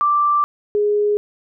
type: tone pair in turn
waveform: sine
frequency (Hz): 1174.7 / 415.3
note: D6 / G#4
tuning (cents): 0 / 0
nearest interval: octave + tritone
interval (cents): 1800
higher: first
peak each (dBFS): -13 / -14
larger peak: first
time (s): 0.01-0.44 / 0.75-1.17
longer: first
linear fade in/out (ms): 0
effects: none